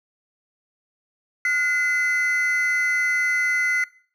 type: tone pair together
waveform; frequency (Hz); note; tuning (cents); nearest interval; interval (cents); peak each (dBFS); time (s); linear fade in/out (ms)
triangle; 1441.5 / 2041; F#6 / C7; -46 / -44; tritone; 602; -23 / -17; 1.45-3.84; 2
effects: noise-tail reverb RT60 0.5 s tail -23 dB re dry + tanh soft clip ceiling -11 dBFS